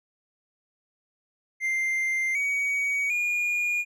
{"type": "tone with pitch steps", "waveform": "triangle", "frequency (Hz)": [2093, 2256, 2432], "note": ["C7", "C#7", "D#7"], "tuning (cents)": [0, 30, -40], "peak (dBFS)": -22, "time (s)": [1.6, 3.85], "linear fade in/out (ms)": 50, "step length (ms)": 750, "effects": []}